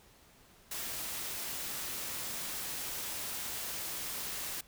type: noise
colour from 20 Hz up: white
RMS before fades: -39 dBFS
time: 0.71-4.61 s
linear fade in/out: 5 ms
effects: pink hiss -61 dBFS RMS until 4.67 s